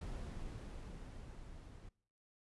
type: noise with level ramp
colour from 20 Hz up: brown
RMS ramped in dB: -44 to -54 dBFS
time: 0.01-1.89 s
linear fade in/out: 5 ms
effects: noise-tail reverb RT60 0.6 s tail -24 dB re dry + resampled to 24000 Hz